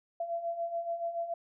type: beating tone pair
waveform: sine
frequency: 673 / 680 Hz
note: E5 / F5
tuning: +36 / -46 cents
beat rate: 7 Hz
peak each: -39 / -33 dBFS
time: 0.2-1.34 s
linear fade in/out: 5 ms
effects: none